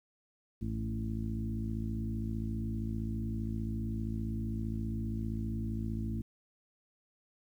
harmonic tone with a mistuned harmonic, 55.2 Hz, A1, 6 cents sharp, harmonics 1 / 2 / 3 / 4 / 5 / 6, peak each -38 / -37 / -47 / -38 / -46 / -46 dBFS, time 0.61-6.22 s, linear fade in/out 10 ms, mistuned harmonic 2, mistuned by -27 cents, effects 11-bit

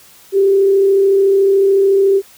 sine tone with frequency modulation, 392 Hz, G4, in tune, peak -8 dBFS, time 0.32-2.22 s, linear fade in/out 50 ms, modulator 33.8 Hz, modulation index 0.26, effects white hiss -44 dBFS RMS until 2.37 s

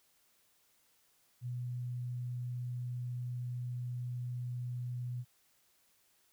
sine tone, 123.1 Hz, B2, 5 cents flat, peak -36 dBFS, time 1.41-5.25 s, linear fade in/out 50 ms, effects white hiss -71 dBFS RMS until 6.32 s

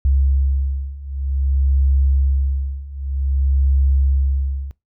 sine beating tone pair, 67.6 / 68.13 Hz, C#2 / C#2, -43 / -29 cents, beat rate 0.53 Hz, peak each -19 / -17 dBFS, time 0.05-4.71 s, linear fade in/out 0 ms, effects noise-tail reverb RT60 0.2 s tail -22 dB re dry

